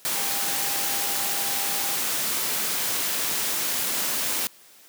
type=tone in noise; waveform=sine; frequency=799 Hz; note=G5; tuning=33 cents sharp; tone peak=-37 dBFS; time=0.16-1.96 s; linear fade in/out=0 ms; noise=white; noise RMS=-26 dBFS; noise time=0.05-4.47 s; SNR=-14 dB; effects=white hiss -52 dBFS RMS until 4.88 s + high-pass 150 Hz 12 dB/octave